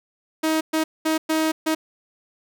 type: tone bursts at uneven times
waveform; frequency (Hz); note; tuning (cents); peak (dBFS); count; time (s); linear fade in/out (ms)
sawtooth; 316.3; D#4; +29; -15; 5; 0.43-0.61 / 0.73-0.84 / 1.05-1.18 / 1.29-1.52 / 1.66-1.75; 10
effects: none